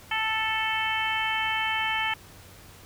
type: harmonic tone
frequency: 440 Hz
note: A4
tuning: in tune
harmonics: 2 / 3 / 4 / 5 / 6 / 7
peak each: -30 / -35 / -31 / -31 / -33 / -32 dBFS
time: 0.11-2.14 s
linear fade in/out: 5 ms
effects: added 94 Hz sine -53 dBFS peak until 2.85 s + pink hiss -50 dBFS RMS until 2.85 s